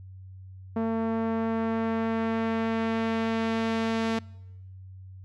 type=tone with low-pass filter sweep; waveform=sawtooth; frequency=225.4 Hz; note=A3; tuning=42 cents sharp; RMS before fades=-27 dBFS; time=0.76-4.19 s; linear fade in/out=5 ms; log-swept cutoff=960 to 4900 Hz; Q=0.77; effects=noise-tail reverb RT60 1.0 s tail -24 dB re dry + added 94 Hz sine -42 dBFS peak until 5.24 s